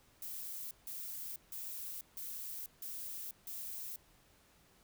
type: noise bursts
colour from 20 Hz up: violet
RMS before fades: -44 dBFS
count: 6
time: 0.22-3.96 s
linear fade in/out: 2 ms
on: 490 ms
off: 160 ms
effects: pink hiss -67 dBFS RMS until 4.83 s